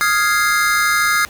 square chord, F minor seventh, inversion third, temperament equal, 1244.5 / 1396.9 / 1661.2 / 2093 Hz, Eb6 / F6 / Ab6 / C7, 0 / 0 / 0 / 0 cents, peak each -20 dBFS, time 0.01-1.25 s, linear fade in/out 0 ms, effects pink hiss -41 dBFS RMS until 1.29 s

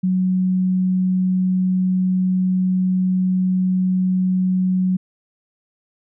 sine tone, 185 Hz, F#3, in tune, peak -15 dBFS, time 0.03-4.97 s, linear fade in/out 10 ms, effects none

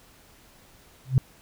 sine tone with exponential growth, 130.7 Hz, C3, 1 cent flat, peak -10 dBFS, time 1.05-1.18 s, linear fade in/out 0 ms, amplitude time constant 27 ms, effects tanh soft clip ceiling -8 dBFS + pink hiss -55 dBFS RMS until 1.41 s

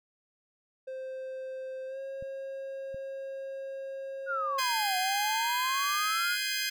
triangle tone with pitch glide, 523.3 to 540.2 Hz, C5 to C#5, 0 to -45 cents, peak -34 dBFS, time 0.87-4.6 s, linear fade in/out 10 ms, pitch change +55 cents, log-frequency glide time 1.87-1.99 s
clicks, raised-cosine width 5 ms, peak -35 dBFS, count 2, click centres 2.225 / 2.945 s
sine exponential two-way sweep, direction down then up, 1480 to 731 to 1480 Hz, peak -29 dBFS, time 4.26-6.38 s, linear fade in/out 50 ms, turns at 4.97 s
20% pulse chord, Ab major seventh, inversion third, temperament just, 1557.4 / 1661.2 / 2077 / 2492 Hz, G6 / Ab6 / C7 / Eb7, -12 / 0 / -13 / +2 cents, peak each -31 dBFS, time 4.58-6.7 s, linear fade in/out 10 ms
effects none

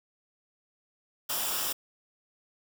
white noise with comb filter, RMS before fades -31 dBFS, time 1.29-1.73 s, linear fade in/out 10 ms, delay 0.47 ms, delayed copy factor -0.6, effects none

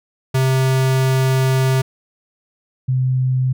square / sine tone pair in turn, 131.6 / 128.97 Hz, C3 / C3, +10 / -25 cents, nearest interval unison, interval 35 cents, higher first, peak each -14 dBFS, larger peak neither, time 0.34-1.82 / 2.88-3.53 s, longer first, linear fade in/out 10 ms, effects none

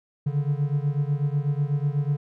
triangle beating tone pair, 141.3 / 149.4 Hz, C#3 / D3, +34 / +30 cents, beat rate 8.1 Hz, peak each -22 / -24 dBFS, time 0.26-2.17 s, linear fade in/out 10 ms, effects none

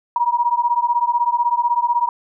sine beating tone pair, 948 / 964 Hz, A#5 / B5, +29 / -42 cents, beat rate 16 Hz, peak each -18 dBFS, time 0.16-2.09 s, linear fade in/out 2 ms, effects none

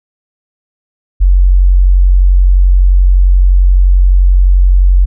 sine tone, 45.78 Hz, F#1, 18 cents flat, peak -3 dBFS, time 1.2-5.06 s, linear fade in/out 20 ms, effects none

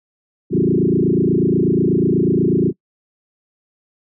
sine tone with frequency modulation, 268 Hz, C4, 42 cents sharp, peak -12 dBFS, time 0.5-2.73 s, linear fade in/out 50 ms, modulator 28.2 Hz, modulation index 4.5, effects noise-tail reverb RT60 0.1 s tail -25 dB re dry

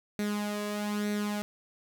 sawtooth tone with flanger, 207.7 Hz, G#3, in tune, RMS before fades -32 dBFS, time 0.19-1.42 s, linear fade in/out 0 ms, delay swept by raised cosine 0.49 to 1.79 ms, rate 1.1 Hz, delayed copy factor +0.6, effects none

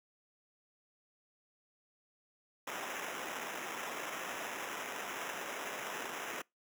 blue noise with sample-and-hold, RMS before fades -41 dBFS, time 2.67-6.42 s, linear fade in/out 5 ms, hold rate 4410 Hz, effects noise-tail reverb RT60 0.2 s tail -25 dB re dry + high-pass 300 Hz 12 dB/octave

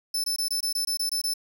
sawtooth tone bursts, 5274 Hz, E8, in tune, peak -22 dBFS, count 10, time 0.14-1.338 s, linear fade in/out 5 ms, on 100 ms, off 22 ms, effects none

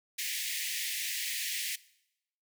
pink high-pass noise, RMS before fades -35 dBFS, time 0.18-1.76 s, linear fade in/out 10 ms, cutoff 1800 Hz, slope 96 dB/octave, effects noise-tail reverb RT60 0.8 s tail -20 dB re dry

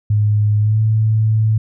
sine tone with pitch glide, 105.1 to 109.5 Hz, G#2 to A2, +21 to -8 cents, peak -11 dBFS, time 0.1-1.58 s, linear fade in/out 5 ms, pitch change +71 cents, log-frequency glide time 0.59-0.8 s, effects none

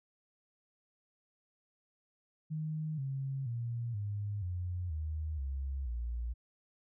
sine tone with pitch steps, 155.56 / 135.42 / 117.89 / 102.63 / 89.35 / 77.78 / 67.71 / 58.95 Hz, D#3 / C#3 / A#2 / G#2 / F2 / D#2 / C#2 / A#1, 0 / -40 / +20 / -20 / +40 / 0 / -40 / +20 cents, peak -34 dBFS, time 2.5-6.34 s, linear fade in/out 20 ms, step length 480 ms, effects none

